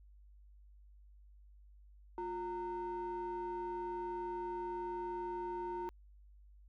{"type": "ring-modulated tone", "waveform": "triangle", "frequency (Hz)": 283.5, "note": "C#4", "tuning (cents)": 39, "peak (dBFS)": -33, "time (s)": [2.18, 5.89], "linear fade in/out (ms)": 0, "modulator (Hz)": 637, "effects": ["added 50 Hz sine -57 dBFS peak until 6.68 s"]}